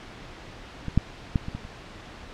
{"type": "clicks", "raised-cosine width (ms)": 5, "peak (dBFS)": [-18, -6, -9, -20, -20, -28], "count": 6, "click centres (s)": [0.883, 0.976, 1.358, 1.484, 1.55, 1.651], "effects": ["pink hiss -43 dBFS RMS until 2.33 s", "low-pass 4000 Hz 12 dB/octave"]}